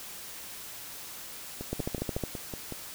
two click trains, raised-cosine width 2 ms, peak -23 / -17 dBFS, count 7 / 8, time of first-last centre 1.61-2.723 / 1.73-2.237 s, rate 5.39 / 13.8 Hz, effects white hiss -43 dBFS RMS until 2.94 s

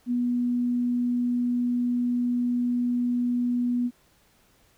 sine tone, 243.8 Hz, B3, 22 cents flat, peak -22 dBFS, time 0.06-3.91 s, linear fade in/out 50 ms, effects pink hiss -62 dBFS RMS until 4.77 s

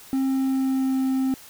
triangle tone with pitch glide, 266.7 to 263.6 Hz, C4 to C4, +33 to +13 cents, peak -18 dBFS, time 0.13-1.34 s, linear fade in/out 0 ms, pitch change -20 cents, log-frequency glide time 0.28-1 s, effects white hiss -46 dBFS RMS until 1.49 s

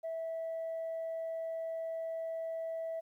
sine tone, 654 Hz, E5, 14 cents flat, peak -34 dBFS, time 0.03-3.01 s, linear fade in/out 20 ms, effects tanh soft clip ceiling -33 dBFS + 12-bit

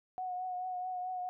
sine tone with vibrato, 733 Hz, F#5, 16 cents flat, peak -35 dBFS, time 0.18-1.29 s, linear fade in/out 0 ms, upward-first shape triangle, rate 4.6 Hz, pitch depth 31 cents each way, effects none

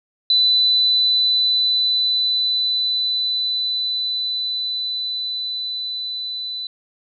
sine tone with level ramp, 3995 Hz, B7, 19 cents sharp, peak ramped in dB -12 to -25 dBFS, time 0.3-6.67 s, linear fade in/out 2 ms, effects none

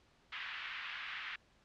pink band-pass noise, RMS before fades -44 dBFS, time 0.32-1.36 s, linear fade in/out 5 ms, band 1400 to 3200 Hz, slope 24 dB/octave, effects pink hiss -69 dBFS RMS until 1.64 s + low-pass 5000 Hz 12 dB/octave

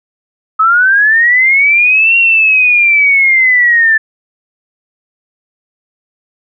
sine linear two-way sweep, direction up then down, 1272 to 2756 to 1751 Hz, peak -5 dBFS, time 0.59-3.98 s, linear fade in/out 10 ms, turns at 2.17 s, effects none

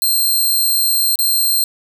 5% pulse tone with dropouts, 4168 Hz, C8, 7 cents flat, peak -6 dBFS, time 0.02-1.64 s, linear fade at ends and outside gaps 1 ms, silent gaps 1.156-1.189 s, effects none

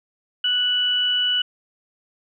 sine tone pair together, 1480 / 2958 Hz, F#6 / F#7, 0 / -1 cents, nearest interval octave, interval 1199 cents, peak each -28 / -18 dBFS, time 0.44-1.42 s, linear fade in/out 5 ms, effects none

